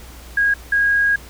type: tone pair in turn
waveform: sine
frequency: 1639 / 1639 Hz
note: G#6 / G#6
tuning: -23 / -23 cents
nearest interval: unison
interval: 0 cents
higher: neither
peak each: -13 / -13 dBFS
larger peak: neither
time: 0.37-0.54 / 0.72-1.16 s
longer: second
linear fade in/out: 5 ms
effects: added 60 Hz sine -38 dBFS peak until 1.29 s + pink hiss -42 dBFS RMS until 1.29 s